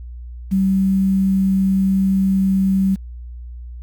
sine tone with quantisation, 192.2 Hz, G3, 34 cents flat, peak -13 dBFS, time 0.51-2.96 s, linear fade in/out 20 ms, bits 7, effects added 60 Hz sine -30 dBFS peak until 3.82 s

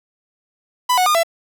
45% pulse tone with pitch steps, 995 / 734 / 1217 / 669 Hz, B5 / F#5 / D#6 / E5, +13 / -14 / -39 / +25 cents, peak -13 dBFS, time 0.89-1.234 s, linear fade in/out 10 ms, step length 86 ms, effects none

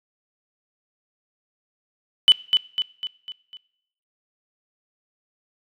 sine tone with echo, 3000 Hz, F#7, 23 cents sharp, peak -7 dBFS, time 2.28-2.32 s, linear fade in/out 0 ms, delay 250 ms, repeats 5, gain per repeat -6 dB, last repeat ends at 3.57 s, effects noise-tail reverb RT60 0.7 s tail -21 dB re dry + tanh soft clip ceiling -4 dBFS

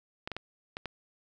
clicks, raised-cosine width 0.3 ms, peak -20 dBFS, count 5, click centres 0.275 / 0.317 / 0.366 / 0.769 / 0.857 s, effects none

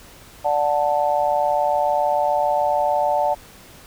sine chord, D major, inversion none, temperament just, 587.3 / 734.2 / 881 Hz, D5 / F#5 / A5, 0 / -14 / +2 cents, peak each -21 dBFS, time 0.44-3.35 s, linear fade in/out 20 ms, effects pink hiss -45 dBFS RMS until 3.86 s

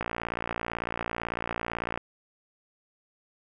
click train, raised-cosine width 0.5 ms, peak -15 dBFS, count 115, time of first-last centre 0.01-1.976 s, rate 58 Hz, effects none

